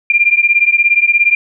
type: beating tone pair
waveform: sine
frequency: 2384 / 2401 Hz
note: D7 / D7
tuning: +25 / +38 cents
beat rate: 17 Hz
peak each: -11 dBFS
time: 0.1-1.35 s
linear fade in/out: 2 ms
effects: none